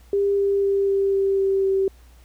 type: tone with pitch steps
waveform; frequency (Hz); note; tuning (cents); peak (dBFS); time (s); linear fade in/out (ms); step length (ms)
sine; 400 / 397.7 / 395.4 / 393.1 / 390.9 / 388.6 / 386.4; G4 / G4 / G4 / G4 / G4 / G4 / G4; +35 / +25 / +15 / +5 / -5 / -15 / -25; -17; 0.13-1.88; 2; 250
effects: added 60 Hz sine -47 dBFS peak until 2.24 s + pink hiss -57 dBFS RMS until 2.24 s